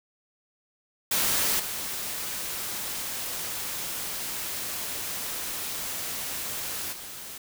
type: noise with level steps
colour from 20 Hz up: white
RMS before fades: -25 / -33 / -40 dBFS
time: 1.11-7.38 s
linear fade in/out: 5 ms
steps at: 1.59 / 6.92 s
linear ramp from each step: 10 ms
effects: none